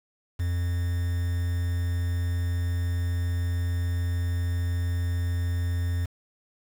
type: tone with quantisation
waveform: triangle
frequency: 87.31 Hz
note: F2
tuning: in tune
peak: -22 dBFS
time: 0.39-6.06 s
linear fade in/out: 10 ms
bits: 7
effects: none